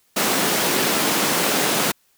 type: high-pass noise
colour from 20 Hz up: pink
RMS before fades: -20 dBFS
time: 0.16-1.92 s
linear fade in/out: 10 ms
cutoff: 180 Hz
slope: 24 dB/octave
effects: white hiss -62 dBFS RMS until 2.17 s